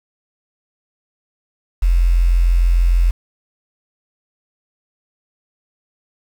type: tone with quantisation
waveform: sine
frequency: 43.33 Hz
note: F1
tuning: 13 cents flat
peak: -10 dBFS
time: 1.82-3.11 s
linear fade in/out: 10 ms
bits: 6
effects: none